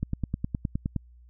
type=click train; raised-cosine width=5 ms; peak=-15 dBFS; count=10; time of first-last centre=0.03-0.963 s; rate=9.65 Hz; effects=added 60 Hz sine -50 dBFS peak until 1.29 s